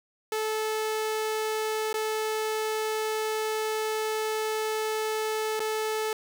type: tone with dropouts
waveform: sawtooth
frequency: 435 Hz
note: A4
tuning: 20 cents flat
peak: -23 dBFS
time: 0.32-6.13 s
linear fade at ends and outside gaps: 2 ms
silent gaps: 1.929-1.941 / 5.595-5.602 s
effects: none